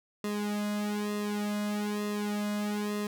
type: tone with flanger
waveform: sawtooth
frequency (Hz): 207.7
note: G#3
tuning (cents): 0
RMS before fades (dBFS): -32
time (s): 0.24-3.07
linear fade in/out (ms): 2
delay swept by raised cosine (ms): 1.3 to 2.23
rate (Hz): 1.1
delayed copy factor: -1
effects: none